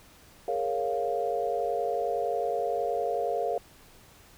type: chord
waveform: sine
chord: Bb minor seventh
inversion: third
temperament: equal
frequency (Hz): 415.3 / 466.2 / 554.4 / 698.5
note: Ab4 / Bb4 / Db5 / F5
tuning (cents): 0 / 0 / 0 / 0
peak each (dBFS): -34 / -31 / -33 / -30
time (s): 0.48-3.58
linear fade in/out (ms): 2
effects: pink hiss -55 dBFS RMS until 4.37 s